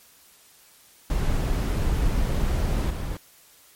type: noise with level steps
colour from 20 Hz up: brown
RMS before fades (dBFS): -23 / -28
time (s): 1.1-3.17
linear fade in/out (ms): 2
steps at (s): 2.9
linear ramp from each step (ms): 5
effects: white hiss -54 dBFS RMS until 3.75 s + MP3 64 kbps